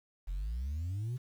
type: exponential sweep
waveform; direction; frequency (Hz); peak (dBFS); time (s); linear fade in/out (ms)
sine; up; 41.52 to 130.81; -31; 0.27-1.18; 20
effects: tanh soft clip ceiling -32 dBFS + 10-bit